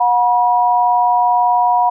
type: tone pair together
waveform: sine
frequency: 725 / 966.7 Hz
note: F#5 / B5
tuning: -35 / -37 cents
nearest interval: perfect fourth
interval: 498 cents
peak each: -13 dBFS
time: 0-1.9 s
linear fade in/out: 10 ms
effects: none